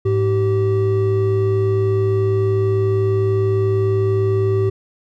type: tone pair together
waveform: triangle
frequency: 105.6 / 385.8 Hz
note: G#2 / G4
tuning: +29 / -28 cents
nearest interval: octave + minor seventh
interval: 2243 cents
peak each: -15 dBFS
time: 0.05-4.7 s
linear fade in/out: 10 ms
effects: none